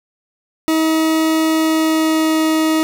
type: tone with pitch glide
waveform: 40% pulse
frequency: 318.7 to 316.3 Hz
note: D#4 to D#4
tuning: +42 to +29 cents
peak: -12 dBFS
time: 0.68-2.83 s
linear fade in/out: 0 ms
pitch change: -13 cents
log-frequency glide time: 1.46-2.43 s
effects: none